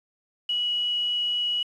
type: tone with quantisation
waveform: sine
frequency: 2924 Hz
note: F#7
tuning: 21 cents flat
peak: -23 dBFS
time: 0.49-1.63 s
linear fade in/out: 5 ms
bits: 8
effects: resampled to 24000 Hz